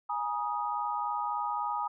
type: chord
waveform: sine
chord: Ab suspended second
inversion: none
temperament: equal with one note detuned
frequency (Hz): 830.6 / 954.1 / 1244.5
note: Ab5 / Bb5 / Eb6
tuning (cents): 0 / +40 / 0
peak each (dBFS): -34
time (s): 0.09-1.88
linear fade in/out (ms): 10
effects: none